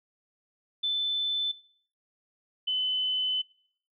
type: tone pair in turn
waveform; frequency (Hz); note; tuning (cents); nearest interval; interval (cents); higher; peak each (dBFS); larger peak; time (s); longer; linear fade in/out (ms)
sine; 3520 / 3024; A7 / F#7; 0 / +37; minor third; 263; first; -25; neither; 0.83-1.52 / 2.67-3.42; second; 10
effects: noise-tail reverb RT60 0.6 s tail -21 dB re dry